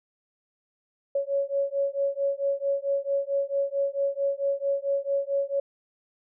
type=beating tone pair; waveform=sine; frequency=554.4 / 558.9 Hz; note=C#5 / C#5; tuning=0 / +14 cents; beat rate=4.5 Hz; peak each=-27 dBFS; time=1.15-5.6 s; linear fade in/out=5 ms; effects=none